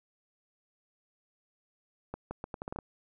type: accelerating click train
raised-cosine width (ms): 1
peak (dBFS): -23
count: 9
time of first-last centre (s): 2.14-2.788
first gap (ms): 170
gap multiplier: 0.77
effects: none